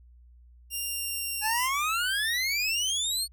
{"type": "tone with pitch glide", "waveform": "5% pulse", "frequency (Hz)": [2794, 2759], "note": ["F7", "F7"], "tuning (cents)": [0, -22], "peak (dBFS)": -22, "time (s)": [0.7, 1.7], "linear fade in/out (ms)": 50, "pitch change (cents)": -22, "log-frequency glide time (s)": [0.82, 1.45]}
{"type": "exponential sweep", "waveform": "25% pulse", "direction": "up", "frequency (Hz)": [830.6, 4444], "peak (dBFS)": -22, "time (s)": [1.41, 3.28], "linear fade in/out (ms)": 50}
{"effects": ["added 60 Hz sine -51 dBFS peak until 3.32 s"]}